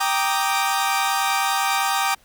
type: chord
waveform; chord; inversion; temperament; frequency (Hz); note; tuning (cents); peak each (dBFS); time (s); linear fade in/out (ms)
sawtooth; Eb major seventh; first; equal; 784 / 932.3 / 1174.7 / 1244.5; G5 / Bb5 / D6 / Eb6; 0 / 0 / 0 / 0; -19 / -22 / -22 / -23; 0-2.15; 10
effects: pink hiss -56 dBFS RMS until 2.24 s